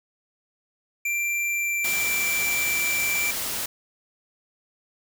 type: tone with pitch glide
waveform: square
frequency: 2360 to 2342 Hz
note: D7 to D7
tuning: +8 to -5 cents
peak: -24 dBFS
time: 1.05-3.31 s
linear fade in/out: 5 ms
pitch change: -13 cents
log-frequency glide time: 1.47-2.22 s
type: noise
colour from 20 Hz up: white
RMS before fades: -29 dBFS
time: 1.84-3.66 s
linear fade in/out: 5 ms
effects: none